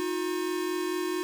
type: tone pair together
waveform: square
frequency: 315.8 / 360.3 Hz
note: D#4 / F#4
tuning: +26 / -46 cents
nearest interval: major second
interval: 228 cents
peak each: -34 / -30 dBFS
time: 0-1.23 s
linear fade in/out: 0 ms
effects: none